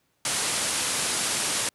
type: low-pass noise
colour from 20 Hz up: white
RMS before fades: -27 dBFS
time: 0.25-1.69 s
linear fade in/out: 2 ms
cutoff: 11000 Hz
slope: 96 dB/octave
effects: pink hiss -70 dBFS RMS until 1.74 s + high-pass 100 Hz 12 dB/octave